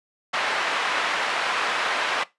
pink band-pass noise, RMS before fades -25 dBFS, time 0.33-2.24 s, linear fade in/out 10 ms, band 910 to 2600 Hz, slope 12 dB/octave, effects noise-tail reverb RT60 0.2 s tail -19 dB re dry + resampled to 24000 Hz

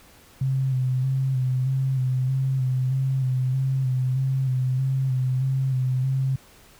sine tone with vibrato, 130.81 Hz, C3, in tune, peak -20 dBFS, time 0.41-6.36 s, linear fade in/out 5 ms, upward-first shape square, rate 1.6 Hz, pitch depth 31 cents each way, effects pink hiss -52 dBFS RMS until 6.79 s

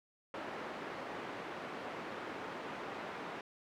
pink band-pass noise, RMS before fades -44 dBFS, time 0.34-3.41 s, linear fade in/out 2 ms, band 300 to 1900 Hz, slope 12 dB/octave, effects none

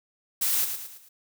blue noise with echo, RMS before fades -25 dBFS, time 0.41-0.65 s, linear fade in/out 10 ms, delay 110 ms, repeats 4, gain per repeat -7 dB, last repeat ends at 1.09 s, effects none

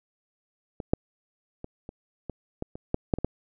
clicks, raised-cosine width 2 ms, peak -20 / -7 / -23 / -25 / -20 / -17 / -25 / -10 / -8 / -19 / -12 dBFS, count 11, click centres 0.802 / 0.935 / 1.644 / 1.891 / 2.297 / 2.624 / 2.755 / 2.944 / 3.138 / 3.186 / 3.246 s, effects none

